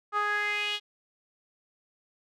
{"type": "tone with band-pass filter sweep", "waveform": "sawtooth", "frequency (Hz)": 415.3, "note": "G#4", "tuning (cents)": 0, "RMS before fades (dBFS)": -29, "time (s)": [0.12, 0.8], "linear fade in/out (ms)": 50, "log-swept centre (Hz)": [1200, 3300], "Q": 4.6, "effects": []}